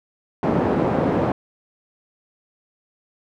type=band-pass noise; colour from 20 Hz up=pink; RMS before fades=-20 dBFS; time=0.43-1.32 s; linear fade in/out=2 ms; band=170 to 730 Hz; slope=12 dB/octave; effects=none